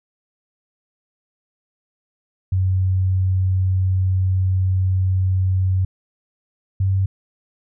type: tone pair in turn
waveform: sine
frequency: 93.6 / 95.95 Hz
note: F#2 / G2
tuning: +20 / -37 cents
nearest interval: unison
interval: 43 cents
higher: second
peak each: -15 dBFS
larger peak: neither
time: 2.52-5.85 / 6.8-7.06 s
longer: first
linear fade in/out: 5 ms
effects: none